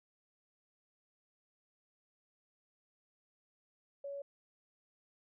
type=tone; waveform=sine; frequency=562 Hz; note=C#5; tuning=24 cents sharp; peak=-40 dBFS; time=4.04-4.22 s; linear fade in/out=5 ms; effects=none